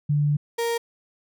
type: tone pair in turn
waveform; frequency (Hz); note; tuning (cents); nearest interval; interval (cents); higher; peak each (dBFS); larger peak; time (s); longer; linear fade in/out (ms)
sine / 35% pulse; 146.83 / 466.2; D3 / A#4; 0 / 0; octave + minor sixth; 2000; second; -18 / -21; first; 0.09-0.37 / 0.58-0.78; first; 10
effects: none